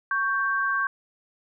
sine tone pair together, 1112 / 1570.8 Hz, C#6 / G6, +5 / +3 cents, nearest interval tritone, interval 598 cents, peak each -26 / -24 dBFS, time 0.11-0.87 s, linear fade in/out 2 ms, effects none

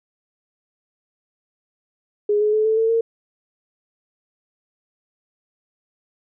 sine tone with pitch steps, 415.3 / 423.3 / 431.4 / 439.7 / 448.2 / 456.8 Hz, G#4 / G#4 / A4 / A4 / A4 / A#4, 0 / +33 / -34 / -1 / +32 / -35 cents, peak -15 dBFS, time 2.29-3.01 s, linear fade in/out 5 ms, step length 120 ms, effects none

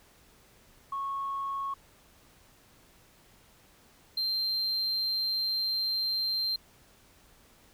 sine tone pair in turn, 1100 / 4153 Hz, C#6 / C8, -14 / -14 cents, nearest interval octave + major seventh, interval 2300 cents, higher second, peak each -30 / -25 dBFS, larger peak second, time 0.92-1.74 / 4.17-6.56 s, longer second, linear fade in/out 5 ms, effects tanh soft clip ceiling -26 dBFS + pink hiss -60 dBFS RMS until 7.73 s

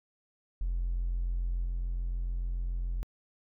triangle tone with level steps, 43.49 Hz, F1, 6 cents flat, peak -25 / -27 dBFS, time 0.61-3.03 s, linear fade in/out 0 ms, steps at 1.64 s, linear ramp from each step 20 ms, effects tanh soft clip ceiling -25 dBFS

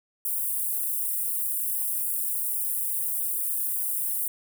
white high-pass noise, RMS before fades -28 dBFS, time 0.25-4.28 s, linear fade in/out 2 ms, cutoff 9000 Hz, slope 48 dB/octave, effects none

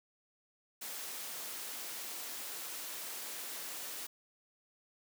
white high-pass noise, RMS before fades -43 dBFS, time 0.81-4.07 s, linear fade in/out 10 ms, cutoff 260 Hz, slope 12 dB/octave, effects none

